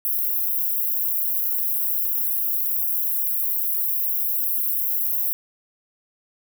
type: high-pass noise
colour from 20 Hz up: white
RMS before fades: -23 dBFS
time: 0.05-5.33 s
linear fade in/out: 0 ms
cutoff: 12000 Hz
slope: 48 dB/octave
effects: none